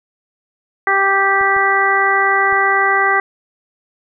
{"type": "harmonic tone", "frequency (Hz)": 392, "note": "G4", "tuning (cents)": 0, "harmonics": [1, 2, 3, 4, 5], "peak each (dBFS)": [-21, -18, -17, -18, -16], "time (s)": [0.87, 3.2], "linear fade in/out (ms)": 2}
{"type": "clicks", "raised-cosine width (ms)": 5, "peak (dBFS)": -26, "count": 3, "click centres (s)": [1.412, 1.565, 2.526]}
{"effects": []}